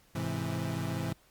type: chord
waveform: 30% pulse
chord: Ab augmented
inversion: none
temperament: equal with one note detuned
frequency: 105.15 / 130.81 / 164.81 Hz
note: Ab2 / C3 / E3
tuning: +22 / 0 / 0 cents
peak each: -34 / -34 / -33 dBFS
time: 0.15-1.13 s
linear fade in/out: 5 ms
effects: pink hiss -64 dBFS RMS until 1.3 s + Opus 48 kbps